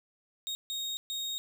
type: tone bursts at uneven times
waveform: 35% pulse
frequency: 3729 Hz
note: A#7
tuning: in tune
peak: -31 dBFS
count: 3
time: 0.47-0.55 / 0.7-0.97 / 1.1-1.38 s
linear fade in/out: 0 ms
effects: none